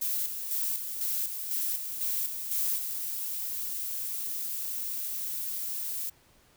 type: noise with tremolo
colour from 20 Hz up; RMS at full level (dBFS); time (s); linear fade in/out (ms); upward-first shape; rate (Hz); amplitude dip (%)
violet; -30; 0.01-2.79; 10; square; 2; 50
type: noise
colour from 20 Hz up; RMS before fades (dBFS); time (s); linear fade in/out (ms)
violet; -34; 2.54-6.1; 10
effects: pink hiss -62 dBFS RMS until 6.56 s